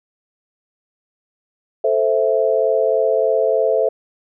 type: chord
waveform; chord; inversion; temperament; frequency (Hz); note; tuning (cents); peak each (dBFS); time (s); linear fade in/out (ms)
sine; A minor; none; equal; 440 / 523.3 / 659.3; A4 / C5 / E5; 0 / 0 / 0; -18; 1.84-3.89; 5
effects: none